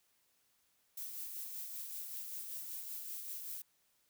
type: noise with tremolo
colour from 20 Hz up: violet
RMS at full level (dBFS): -43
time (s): 0.97-3.62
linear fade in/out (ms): 5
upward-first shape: sine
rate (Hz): 5.2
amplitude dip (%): 35
effects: white hiss -75 dBFS RMS until 4.09 s